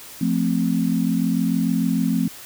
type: chord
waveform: sine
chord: F major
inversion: none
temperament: equal with one note detuned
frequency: 174.61 / 221.1 / 261.6 Hz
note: F3 / A3 / C4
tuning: 0 / +9 / 0 cents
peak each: -22 dBFS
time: 0.21-2.28 s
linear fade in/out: 5 ms
effects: white hiss -40 dBFS RMS until 2.45 s